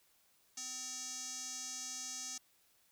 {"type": "tone with band-pass filter", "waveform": "square", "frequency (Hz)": 255.6, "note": "C4", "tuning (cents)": -40, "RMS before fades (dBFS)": -44, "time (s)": [0.57, 2.38], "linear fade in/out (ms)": 5, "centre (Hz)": 6300, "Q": 5.1, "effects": ["white hiss -71 dBFS RMS until 2.91 s"]}